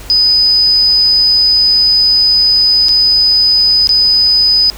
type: tone with dropouts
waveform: sine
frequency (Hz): 4995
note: D#8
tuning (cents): +6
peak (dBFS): -6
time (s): 0.1-4.7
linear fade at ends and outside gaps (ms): 0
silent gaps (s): 2.885-2.891 / 3.872-3.892
effects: added 50 Hz sine -31 dBFS peak until 4.77 s + pink hiss -33 dBFS RMS until 4.77 s